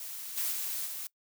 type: noise with level steps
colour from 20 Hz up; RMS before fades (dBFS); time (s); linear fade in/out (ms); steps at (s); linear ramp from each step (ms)
blue; -41 / -32 / -35 / -39; 0-1.07; 2; 0.36 / 0.51 / 0.85; 20
effects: noise-tail reverb RT60 0.1 s tail -22 dB re dry